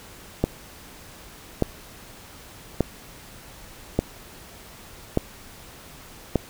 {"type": "click train", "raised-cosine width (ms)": 2, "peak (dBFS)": -5, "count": 6, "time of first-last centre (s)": [0.44, 6.357], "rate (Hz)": 0.845, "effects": ["pink hiss -45 dBFS RMS until 6.49 s"]}